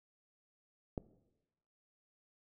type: click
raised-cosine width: 2 ms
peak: -23 dBFS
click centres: 0.978 s
effects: noise-tail reverb RT60 1.0 s tail -18 dB re dry